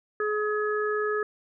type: harmonic tone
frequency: 422.6 Hz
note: G#4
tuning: 30 cents sharp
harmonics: 1 / 3 / 4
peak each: -26 / -31 / -32 dBFS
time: 0.2-1.23 s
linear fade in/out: 2 ms
effects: none